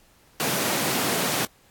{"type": "high-pass noise", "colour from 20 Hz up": "pink", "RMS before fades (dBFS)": -25, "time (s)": [0.4, 1.45], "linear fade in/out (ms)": 0, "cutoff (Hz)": 150, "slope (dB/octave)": 24, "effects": ["pink hiss -58 dBFS RMS until 1.7 s", "AAC 64 kbps"]}